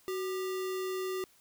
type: tone with sample-and-hold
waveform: sine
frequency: 373.9 Hz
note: F#4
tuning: 18 cents sharp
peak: -32 dBFS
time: 0.08-1.24 s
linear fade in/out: 0 ms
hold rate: 1575 Hz
effects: white hiss -64 dBFS RMS until 1.4 s